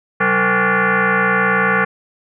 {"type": "tone with frequency modulation", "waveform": "sine", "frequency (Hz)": 131.1, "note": "C3", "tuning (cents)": 4, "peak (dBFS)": -12, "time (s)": [0.2, 1.85], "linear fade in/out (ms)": 10, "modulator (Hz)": 321, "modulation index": 5.8, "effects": []}